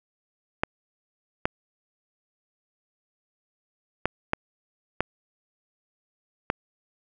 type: clicks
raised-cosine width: 0.5 ms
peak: -7 dBFS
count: 6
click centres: 0.635 / 1.455 / 4.056 / 4.334 / 5.006 / 6.501 s
effects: none